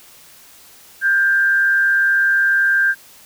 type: tone with frequency modulation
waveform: sine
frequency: 1586 Hz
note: G6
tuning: 20 cents sharp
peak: -12 dBFS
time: 1.01-2.95 s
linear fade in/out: 50 ms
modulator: 132 Hz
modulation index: 0.39
effects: white hiss -45 dBFS RMS until 3.25 s